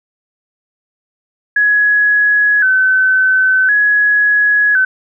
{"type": "tone with vibrato", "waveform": "sine", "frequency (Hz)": 1598, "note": "G6", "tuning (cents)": 33, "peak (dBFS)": -8, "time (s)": [1.56, 4.85], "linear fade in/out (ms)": 5, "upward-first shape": "square", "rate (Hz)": 0.47, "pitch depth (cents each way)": 84, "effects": []}